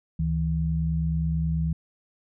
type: tone pair together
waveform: sine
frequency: 71.63 / 160.9 Hz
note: D2 / E3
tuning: -43 / -42 cents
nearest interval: octave + major second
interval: 1401 cents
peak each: -27 / -24 dBFS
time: 0.19-1.73 s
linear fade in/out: 5 ms
effects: none